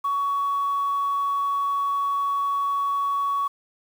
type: tone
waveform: sine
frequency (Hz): 1122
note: C#6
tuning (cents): +21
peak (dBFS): -20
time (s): 0.04-3.48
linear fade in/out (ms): 10
effects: tanh soft clip ceiling -18 dBFS + 8-bit